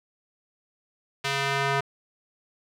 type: tone with band-pass filter sweep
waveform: square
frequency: 138.59 Hz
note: C#3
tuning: in tune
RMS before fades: -26 dBFS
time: 1.24-1.81 s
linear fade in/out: 10 ms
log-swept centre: 2900 to 1300 Hz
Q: 0.83
effects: none